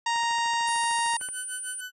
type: harmonic tone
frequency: 932.3 Hz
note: A#5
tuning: in tune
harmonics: 1 / 2 / 3 / 4 / 5 / 6 / 7 / 8 / 9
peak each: -25 / -31 / -35 / -37 / -39 / -41 / -42 / -43 / -44 dBFS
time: 0.06-1.17 s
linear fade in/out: 5 ms
type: click train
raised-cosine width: 0.5 ms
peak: -29 dBFS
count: 16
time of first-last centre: 0.16-1.288 s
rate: 13.3 Hz
type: tone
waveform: sine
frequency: 9300 Hz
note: D9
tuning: 18 cents flat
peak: -33 dBFS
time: 0.67-1.81 s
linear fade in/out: 5 ms
type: tone with tremolo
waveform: 30% pulse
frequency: 1500 Hz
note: F#6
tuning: 23 cents sharp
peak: -31 dBFS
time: 1.2-1.92 s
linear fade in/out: 20 ms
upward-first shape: sine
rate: 6.6 Hz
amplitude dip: 95%
effects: resampled to 32000 Hz